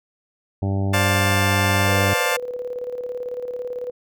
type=harmonic tone; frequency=98 Hz; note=G2; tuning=in tune; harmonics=1 / 2 / 3 / 4 / 5 / 6 / 7 / 8 / 9; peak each=-20 / -27 / -30 / -33 / -43 / -35 / -37 / -38 / -44 dBFS; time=0.62-2.14 s; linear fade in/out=5 ms
type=chord; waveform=15% pulse; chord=D minor seventh; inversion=third; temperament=just; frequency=528.6 / 587.3 / 704.8 / 881 Hz; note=C5 / D5 / F5 / A5; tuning=+18 / 0 / +16 / +2 cents; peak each=-19 dBFS; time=0.93-2.37 s; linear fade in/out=10 ms
type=tone with tremolo; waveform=sine; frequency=493.9 Hz; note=B4; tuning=in tune; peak=-24 dBFS; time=1.87-3.91 s; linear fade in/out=10 ms; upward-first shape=square; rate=18 Hz; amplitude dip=50%
effects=none